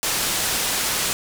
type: low-pass noise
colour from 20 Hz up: white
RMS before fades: -23 dBFS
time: 0.03-1.13 s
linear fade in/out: 0 ms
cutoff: 10000 Hz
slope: 12 dB/octave
effects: none